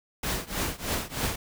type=noise with tremolo; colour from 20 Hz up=pink; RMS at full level=-27 dBFS; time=0.23-1.36 s; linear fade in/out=5 ms; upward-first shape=triangle; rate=3.2 Hz; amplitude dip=95%; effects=none